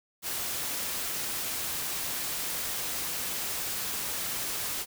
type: noise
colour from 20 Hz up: white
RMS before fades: -33 dBFS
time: 0.22-4.86 s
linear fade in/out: 50 ms
effects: none